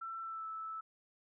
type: tone with pitch glide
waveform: sine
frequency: 1339 to 1312.2 Hz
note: E6 to E6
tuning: +27 to -8 cents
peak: -40 dBFS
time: 0.01-0.81 s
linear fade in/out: 10 ms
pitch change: -35 cents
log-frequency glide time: 0.22-0.46 s
effects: none